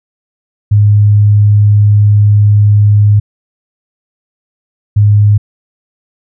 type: tone bursts at uneven times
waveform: sine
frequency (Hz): 103.83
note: G#2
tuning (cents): 0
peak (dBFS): -3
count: 2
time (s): 0.71-3.2 / 4.96-5.38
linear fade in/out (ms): 10
effects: none